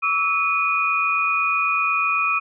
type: tone cluster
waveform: sine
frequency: 1133 / 1301 / 2468 Hz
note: C#6 / E6 / D#7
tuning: +37 / -23 / -15 cents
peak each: -25 / -23 / -20 dBFS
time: 0.02-2.4 s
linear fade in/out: 20 ms
effects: none